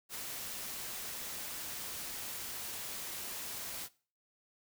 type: noise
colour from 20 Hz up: white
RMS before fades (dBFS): -42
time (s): 0.09-3.89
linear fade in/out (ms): 50
effects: noise-tail reverb RT60 0.4 s tail -20 dB re dry